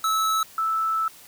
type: tone pair in turn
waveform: square / sine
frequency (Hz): 1303 / 1315.1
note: E6 / E6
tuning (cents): -20 / -4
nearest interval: unison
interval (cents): 16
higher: second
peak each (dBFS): -21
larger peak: neither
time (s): 0.04-0.43 / 0.58-1.08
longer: second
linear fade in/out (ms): 2
effects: white hiss -48 dBFS RMS until 1.27 s